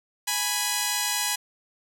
5% pulse tone pair together, 830.6 / 987.8 Hz, G#5 / B5, 0 / 0 cents, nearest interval minor third, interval 300 cents, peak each -15 dBFS, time 0.27-1.36 s, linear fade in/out 10 ms, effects none

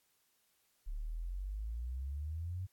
sine exponential sweep, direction up, 34.65 to 95.6 Hz, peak -37 dBFS, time 0.86-2.67 s, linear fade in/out 20 ms, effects white hiss -75 dBFS RMS until 2.72 s + AAC 64 kbps

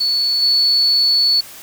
sine tone with level steps, 4432 Hz, C#8, 1 cent flat, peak -14 / -11 dBFS, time 0-1.41 s, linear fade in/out 10 ms, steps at 0.42 s, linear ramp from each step 5 ms, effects white hiss -37 dBFS RMS until 1.62 s

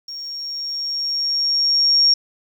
sine tone with level ramp, 5550 Hz, F8, 12 cents flat, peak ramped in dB -29 to -10 dBFS, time 0.08-2.14 s, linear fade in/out 5 ms, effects 8-bit

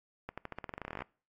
accelerating click train, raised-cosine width 0.5 ms, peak -24 dBFS, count 19, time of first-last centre 0.29-1.021 s, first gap 86 ms, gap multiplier 0.9, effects noise-tail reverb RT60 0.4 s tail -23 dB re dry + AAC 48 kbps

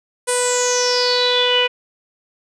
sawtooth tone with low-pass filter sweep, 493.9 Hz, B4, in tune, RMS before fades -17 dBFS, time 0.27-1.68 s, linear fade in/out 20 ms, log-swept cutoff 9400 to 2700 Hz, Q 9.7, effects none

